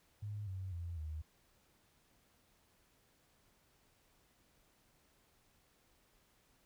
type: tone with pitch steps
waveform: sine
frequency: 104.1 / 94.36 / 85.54 / 77.54 Hz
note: G#2 / F#2 / F2 / D#2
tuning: +5 / +34 / -35 / -5 cents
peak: -40 dBFS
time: 0.22-1.22 s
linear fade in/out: 10 ms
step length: 250 ms
effects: pink hiss -72 dBFS RMS until 6.65 s